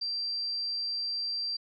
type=tone; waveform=sine; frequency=4709 Hz; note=D8; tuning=4 cents sharp; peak=-30 dBFS; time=0.01-1.57 s; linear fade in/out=10 ms; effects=none